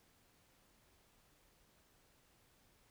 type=silence; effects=pink hiss -71 dBFS RMS until 2.9 s